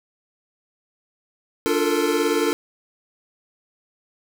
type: chord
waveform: square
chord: Bb major seventh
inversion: first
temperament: equal with one note detuned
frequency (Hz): 293.7 / 349.2 / 440 / 458.2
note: D4 / F4 / A4 / Bb4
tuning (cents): 0 / 0 / 0 / -30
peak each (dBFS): -25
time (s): 1.66-2.53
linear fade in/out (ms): 0
effects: none